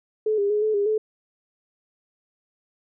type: tone with pitch steps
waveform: sine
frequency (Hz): 431.6 / 403.4 / 419.7 / 432.3 / 405.5 / 432.2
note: A4 / G4 / G#4 / A4 / G#4 / A4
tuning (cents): -33 / +50 / +18 / -31 / -41 / -31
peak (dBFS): -19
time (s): 0.26-0.98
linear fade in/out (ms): 5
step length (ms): 120
effects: none